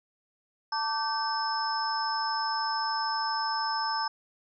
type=tone cluster; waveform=sine; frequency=892 / 1159 / 1544 / 5240 Hz; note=A5 / D6 / G6 / E8; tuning=+23 / -23 / -27 / -11 cents; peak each=-30 / -34 / -36 / -33 dBFS; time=0.72-4.08 s; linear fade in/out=5 ms; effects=none